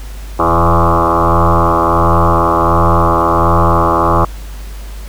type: tone with frequency modulation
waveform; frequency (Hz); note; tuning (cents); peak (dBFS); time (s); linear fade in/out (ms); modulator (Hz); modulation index
sine; 587.3; D5; 0; -7; 0.39-4.25; 5; 83.8; 7.8
effects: added 50 Hz sine -24 dBFS peak until 5.08 s + pink hiss -37 dBFS RMS until 5.08 s